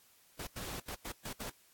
pink noise bursts at uneven times, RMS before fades -42 dBFS, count 6, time 0.39-0.47 / 0.56-0.8 / 0.88-0.95 / 1.05-1.12 / 1.25-1.33 / 1.4-1.5 s, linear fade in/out 5 ms, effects white hiss -65 dBFS RMS until 1.73 s + AAC 64 kbps

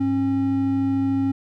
triangle tone pair together, 101.6 / 271.2 Hz, G#2 / C#4, -38 / -38 cents, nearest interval octave + perfect fourth, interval 1700 cents, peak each -26 / -17 dBFS, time 0-1.32 s, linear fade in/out 10 ms, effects none

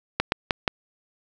clicks, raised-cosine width 0.3 ms, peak -4 dBFS, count 4, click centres 0.2 / 0.321 / 0.508 / 0.678 s, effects none

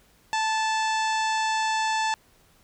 harmonic tone with a mistuned harmonic, 880 Hz, A5, in tune, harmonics 1 / 2 / 3 / 4 / 5 / 6 / 7 / 8 / 9, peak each -24 / -30 / -34 / -36 / -38 / -40 / -41 / -42 / -43 dBFS, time 0.33-2.14 s, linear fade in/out 0 ms, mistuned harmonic 2, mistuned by -16 cents, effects pink hiss -60 dBFS RMS until 2.63 s

